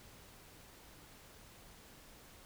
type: silence
effects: pink hiss -58 dBFS RMS until 2.45 s